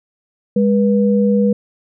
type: tone pair together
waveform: sine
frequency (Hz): 204.2 / 485.7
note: G#3 / B4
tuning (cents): -29 / -29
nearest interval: octave + minor third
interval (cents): 1500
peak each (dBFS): -12 / -16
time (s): 0.56-1.53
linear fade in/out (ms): 5
effects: none